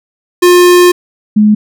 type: tone pair in turn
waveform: square / sine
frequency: 355.5 / 211.4 Hz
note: F4 / G#3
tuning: +31 / +31 cents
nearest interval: major sixth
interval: 900 cents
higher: first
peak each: -3 dBFS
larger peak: neither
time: 0.42-0.92 / 1.36-1.55 s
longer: first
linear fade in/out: 10 ms
effects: none